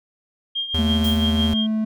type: tone with tremolo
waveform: sine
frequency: 3213 Hz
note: G7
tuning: 42 cents sharp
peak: -20 dBFS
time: 0.55-1.67 s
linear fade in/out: 10 ms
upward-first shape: triangle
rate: 6 Hz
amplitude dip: 75%
type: tone with vibrato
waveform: square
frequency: 79.5 Hz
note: D#2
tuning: 38 cents sharp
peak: -22 dBFS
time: 0.74-1.54 s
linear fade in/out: 5 ms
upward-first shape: sine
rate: 15 Hz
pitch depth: 19 cents each way
type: tone with pitch glide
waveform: triangle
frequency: 220 to 218 Hz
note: A3 to A3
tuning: 0 to -16 cents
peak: -17 dBFS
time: 0.78-1.85 s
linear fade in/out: 10 ms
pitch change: -16 cents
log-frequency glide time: 1.45-1.61 s
type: noise with exponential decay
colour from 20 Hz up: blue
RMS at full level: -31 dBFS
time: 1.04-1.44 s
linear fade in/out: 5 ms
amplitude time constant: 85 ms
effects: none